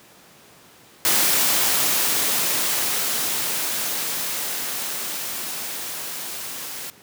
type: noise with level ramp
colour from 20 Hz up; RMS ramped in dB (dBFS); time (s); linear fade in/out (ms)
white; -18 to -33; 1.05-6.9; 0
effects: pink hiss -49 dBFS RMS until 7.02 s + high-pass 150 Hz 12 dB/octave